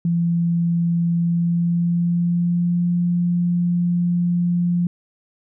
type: tone with pitch glide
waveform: sine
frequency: 170 to 174.58 Hz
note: F3 to F3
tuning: -46 to 0 cents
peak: -16 dBFS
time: 0.05-4.87 s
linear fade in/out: 2 ms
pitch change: +46 cents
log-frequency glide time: 1.15-2.9 s
effects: none